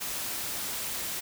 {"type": "noise", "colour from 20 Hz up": "white", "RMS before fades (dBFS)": -34, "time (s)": [0, 1.21], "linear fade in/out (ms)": 20, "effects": []}